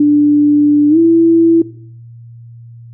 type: tone with pitch glide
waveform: sine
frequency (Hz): 293.7 to 331.6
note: D4 to E4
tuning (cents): 0 to +10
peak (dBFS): -5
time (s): 0-1.62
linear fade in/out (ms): 5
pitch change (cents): +210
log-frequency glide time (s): 0.89-0.98
effects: noise-tail reverb RT60 0.6 s tail -18 dB re dry + added 117 Hz sine -32 dBFS peak until 2.93 s